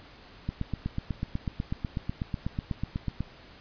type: click train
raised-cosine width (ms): 5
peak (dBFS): -17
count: 23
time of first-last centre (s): 0.49-3.206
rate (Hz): 8.1
effects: pink hiss -51 dBFS RMS until 3.6 s + resampled to 11025 Hz